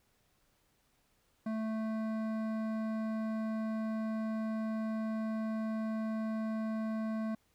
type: tone with hard clipping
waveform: sine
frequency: 220 Hz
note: A3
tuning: in tune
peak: -35 dBFS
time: 1.46-7.35 s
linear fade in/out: 5 ms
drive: 13 dB
effects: pink hiss -73 dBFS RMS until 7.54 s